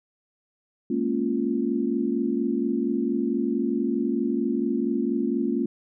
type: chord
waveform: sine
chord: Bb minor seventh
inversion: third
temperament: equal with one note detuned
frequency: 208.7 / 233.1 / 277.2 / 349.2 Hz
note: Ab3 / Bb3 / Db4 / F4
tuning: +9 / 0 / 0 / 0 cents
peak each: -31 / -26 / -27 / -28 dBFS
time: 0.9-5.66 s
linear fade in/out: 5 ms
effects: none